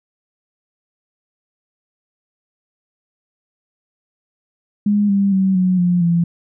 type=tone with pitch steps; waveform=sine; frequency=206.1 / 198.39 / 190.97 / 183.83 / 176.95 / 170.33 Hz; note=G#3 / G3 / G3 / F#3 / F3 / F3; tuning=-13 / +21 / -45 / -11 / +23 / -43 cents; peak=-12 dBFS; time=4.86-6.24 s; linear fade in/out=5 ms; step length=230 ms; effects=none